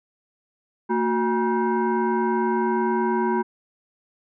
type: tone with frequency modulation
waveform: sine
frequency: 365.8 Hz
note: F#4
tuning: 20 cents flat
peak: -19 dBFS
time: 0.89-3.43 s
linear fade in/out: 20 ms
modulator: 593 Hz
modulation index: 1.3
effects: none